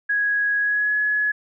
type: tone with pitch glide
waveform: sine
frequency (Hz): 1661.2 to 1693.2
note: G#6 to G#6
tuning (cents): 0 to +33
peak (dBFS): -18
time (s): 0.09-1.32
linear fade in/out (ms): 10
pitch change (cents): +33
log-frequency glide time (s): 0.59-0.95
effects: none